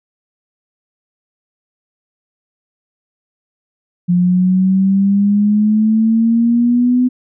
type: exponential sweep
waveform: sine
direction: up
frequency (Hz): 175.7 to 252.3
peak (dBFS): -9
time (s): 4.08-7.09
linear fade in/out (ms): 20
effects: none